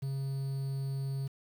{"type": "tone with quantisation", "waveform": "triangle", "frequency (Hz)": 136.2, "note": "C#3", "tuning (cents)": -30, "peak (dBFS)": -30, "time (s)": [0.02, 1.28], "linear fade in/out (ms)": 10, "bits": 9, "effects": []}